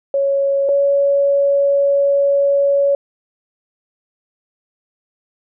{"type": "tone pair in turn", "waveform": "sine", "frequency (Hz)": [554, 561.1], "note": ["C#5", "C#5"], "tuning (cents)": [-1, 21], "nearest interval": "unison", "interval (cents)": 22, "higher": "second", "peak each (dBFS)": [-13, -11], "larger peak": "second", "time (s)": [[0.14, 0.69], [0.69, 2.95]], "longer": "second", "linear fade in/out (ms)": 2, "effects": []}